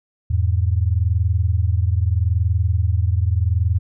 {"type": "tone pair together", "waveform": "sine", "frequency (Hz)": [83.61, 104.4], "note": ["E2", "G#2"], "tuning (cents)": [25, 10], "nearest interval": "major third", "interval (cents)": 385, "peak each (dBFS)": [-17, -19], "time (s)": [0.3, 3.79], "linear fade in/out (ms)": 10, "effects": []}